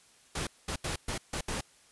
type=noise bursts at uneven times; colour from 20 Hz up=pink; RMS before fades=-34 dBFS; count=6; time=0.35-0.47 / 0.68-0.76 / 0.84-0.96 / 1.08-1.18 / 1.33-1.41 / 1.48-1.61 s; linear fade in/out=5 ms; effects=white hiss -61 dBFS RMS until 1.91 s + resampled to 24000 Hz

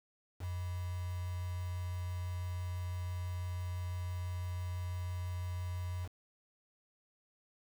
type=tone with quantisation; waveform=sine; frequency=89.4 Hz; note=F2; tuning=41 cents sharp; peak=-36 dBFS; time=0.39-6.09 s; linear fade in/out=50 ms; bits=8; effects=none

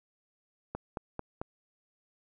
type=click train; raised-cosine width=1 ms; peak=-21 dBFS; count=4; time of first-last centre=0.75-1.415 s; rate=4.51 Hz; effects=none

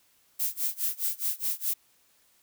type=noise with tremolo; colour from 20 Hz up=violet; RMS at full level=-27 dBFS; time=0.39-1.74 s; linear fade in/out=10 ms; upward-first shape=sine; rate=4.8 Hz; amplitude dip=95%; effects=white hiss -65 dBFS RMS until 2.42 s

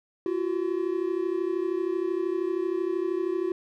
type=tone pair together; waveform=triangle; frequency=342.4 / 375.3 Hz; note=F4 / F#4; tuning=-34 / +25 cents; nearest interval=major second; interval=159 cents; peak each=-26 dBFS; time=0.26-3.52 s; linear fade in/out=2 ms; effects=none

